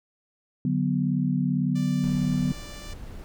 sine chord, B minor, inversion first, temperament equal, 146.83 / 185 / 246.9 Hz, D3 / F#3 / B3, 0 / 0 / 0 cents, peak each -26 dBFS, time 0.65-2.52 s, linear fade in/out 2 ms
5% pulse tone, 588 Hz, D5, 2 cents sharp, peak -31 dBFS, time 1.75-2.94 s, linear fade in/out 10 ms
brown noise, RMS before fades -39 dBFS, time 2.04-3.24 s, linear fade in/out 0 ms
effects none

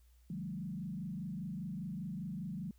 sine tone with frequency modulation, 182.2 Hz, F#3, 26 cents flat, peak -38 dBFS, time 0.3-2.71 s, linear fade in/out 2 ms, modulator 25 Hz, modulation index 1.4, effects added 60 Hz sine -61 dBFS peak until 2.78 s + white hiss -75 dBFS RMS until 2.78 s

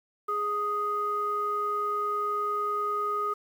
square tone with low-pass filter, 415.3 Hz, G#4, in tune, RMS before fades -29 dBFS, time 0.28-3.34 s, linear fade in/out 10 ms, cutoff 1200 Hz, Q 9.8, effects 9-bit

